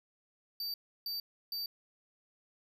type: tone bursts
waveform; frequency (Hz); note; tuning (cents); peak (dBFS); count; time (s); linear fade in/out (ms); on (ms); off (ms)
square; 4634; D8; -24; -36; 3; 0.6-1.66; 2; 140; 320
effects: none